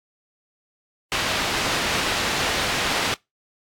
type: low-pass noise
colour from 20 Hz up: white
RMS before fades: -24 dBFS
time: 1.12-3.14 s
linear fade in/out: 0 ms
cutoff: 3500 Hz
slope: 12 dB/octave
effects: noise-tail reverb RT60 0.2 s tail -24 dB re dry + AAC 64 kbps